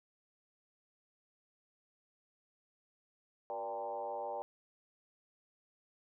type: tone with frequency modulation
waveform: sine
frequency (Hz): 691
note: F5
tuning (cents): -19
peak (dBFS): -37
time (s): 3.5-4.42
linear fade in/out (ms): 0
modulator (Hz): 107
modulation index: 2.1
effects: none